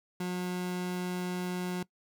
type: tone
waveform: 30% pulse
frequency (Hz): 180.4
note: F#3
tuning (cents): -44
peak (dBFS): -29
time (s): 0.2-1.83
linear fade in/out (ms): 5
effects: noise-tail reverb RT60 0.1 s tail -21 dB re dry